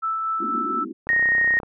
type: tone with tremolo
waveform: sine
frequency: 1318.5 Hz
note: E6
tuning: in tune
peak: -21 dBFS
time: 0.02-0.85 s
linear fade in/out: 20 ms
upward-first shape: sine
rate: 4.2 Hz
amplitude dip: 25%
type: band-pass noise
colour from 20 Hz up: white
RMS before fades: -31 dBFS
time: 0.39-0.93 s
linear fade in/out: 20 ms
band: 210 to 380 Hz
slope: 96 dB/octave
type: click train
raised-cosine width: 1 ms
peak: -21 dBFS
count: 19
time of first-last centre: 1.07-1.633 s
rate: 32 Hz
type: tone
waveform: sine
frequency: 1864.7 Hz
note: A#6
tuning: in tune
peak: -16 dBFS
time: 1.09-1.59 s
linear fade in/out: 0 ms
effects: none